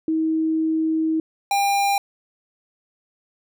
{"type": "tone pair in turn", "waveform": ["sine", "square"], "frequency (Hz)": [318.8, 800.1], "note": ["D#4", "G5"], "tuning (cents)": [42, 35], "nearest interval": "octave + major third", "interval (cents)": 1593, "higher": "second", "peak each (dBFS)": -18, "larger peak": "neither", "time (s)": [[0.08, 1.2], [1.51, 1.98]], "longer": "first", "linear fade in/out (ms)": 2, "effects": []}